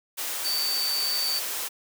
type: tone in noise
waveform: sine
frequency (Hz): 4574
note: D8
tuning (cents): -47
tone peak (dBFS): -25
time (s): 0.44-1.4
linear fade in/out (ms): 20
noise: white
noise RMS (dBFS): -31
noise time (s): 0.17-1.69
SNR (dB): +3
effects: high-pass 400 Hz 12 dB/octave